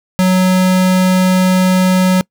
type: tone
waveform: square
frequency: 185 Hz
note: F#3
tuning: in tune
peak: -9 dBFS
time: 0.19-2.21 s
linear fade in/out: 0 ms
effects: noise-tail reverb RT60 0.1 s tail -25 dB re dry